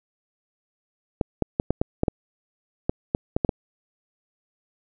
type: clicks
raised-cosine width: 2 ms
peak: -7 dBFS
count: 12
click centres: 1.212 / 1.423 / 1.599 / 1.706 / 1.815 / 2.034 / 2.082 / 2.895 / 3.149 / 3.365 / 3.448 / 3.492 s
effects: none